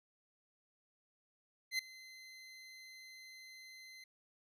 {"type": "tone with ADSR envelope", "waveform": "25% pulse", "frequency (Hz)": 2059, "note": "C7", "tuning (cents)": -28, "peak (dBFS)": -28, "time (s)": [1.71, 4.04], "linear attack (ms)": 78, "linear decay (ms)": 6, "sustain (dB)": -21, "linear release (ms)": 4, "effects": ["low-pass 12000 Hz 12 dB/octave"]}